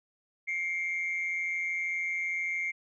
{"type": "tone pair together", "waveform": "sine", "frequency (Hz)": [2121, 2294], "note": ["C7", "D7"], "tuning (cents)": [23, -41], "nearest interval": "minor second", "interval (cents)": 136, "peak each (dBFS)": [-29, -35], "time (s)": [0.47, 2.72], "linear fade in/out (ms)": 20, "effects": ["tanh soft clip ceiling -25 dBFS"]}